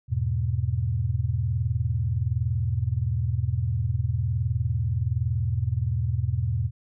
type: chord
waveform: sine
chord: E major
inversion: none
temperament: equal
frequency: 82.41 / 103.83 / 123.47 Hz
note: E2 / G#2 / B2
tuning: 0 / 0 / 0 cents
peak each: -28 / -27 / -26 dBFS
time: 0.08-6.71 s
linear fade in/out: 50 ms
effects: none